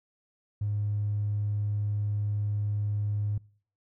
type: tone with tanh clipping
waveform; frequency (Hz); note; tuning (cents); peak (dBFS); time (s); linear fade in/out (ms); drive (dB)
triangle; 103.7; G#2; -2; -26; 0.61-3.38; 5; 1
effects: noise-tail reverb RT60 0.5 s tail -24 dB re dry